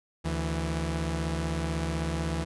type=tone pair together; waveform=sawtooth; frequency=74.4 / 164.81 Hz; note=D2 / E3; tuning=+23 / 0 cents; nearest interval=octave + major second; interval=1377 cents; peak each=-27 dBFS; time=0.24-2.45 s; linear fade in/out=20 ms; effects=resampled to 24000 Hz